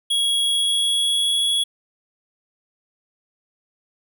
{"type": "tone with pitch glide", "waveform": "square", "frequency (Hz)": [3322, 3357], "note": ["G#7", "G#7"], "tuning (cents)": [0, 18], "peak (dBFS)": -18, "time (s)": [0.1, 1.64], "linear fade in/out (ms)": 10, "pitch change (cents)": 18, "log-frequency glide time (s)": [0.43, 1.39], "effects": []}